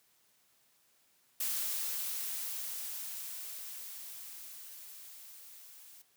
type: noise with level ramp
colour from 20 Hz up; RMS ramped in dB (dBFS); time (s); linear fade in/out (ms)
blue; -34 to -55; 1.4-6.02; 5
effects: white hiss -70 dBFS RMS until 6.16 s + high-pass 80 Hz 12 dB/octave